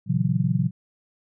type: chord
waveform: sine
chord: F# dominant seventh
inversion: first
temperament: equal with one note detuned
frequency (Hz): 118.58 / 138.59 / 164.81 / 185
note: A#2 / C#3 / E3 / F#3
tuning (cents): +30 / 0 / 0 / 0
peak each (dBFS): -25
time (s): 0.06-0.71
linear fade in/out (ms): 50
effects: none